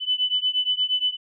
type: beating tone pair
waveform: sine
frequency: 2998 / 3006.5 Hz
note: F#7 / F#7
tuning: +22 / +27 cents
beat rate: 8.5 Hz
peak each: -23 / -24 dBFS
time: 0-1.17 s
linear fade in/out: 50 ms
effects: none